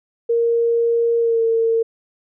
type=tone with pitch glide; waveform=sine; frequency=466 to 454.8 Hz; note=A#4 to A#4; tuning=-1 to -43 cents; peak=-14 dBFS; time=0.29-1.83 s; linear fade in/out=10 ms; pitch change=-42 cents; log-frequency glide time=1.19-1.42 s; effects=none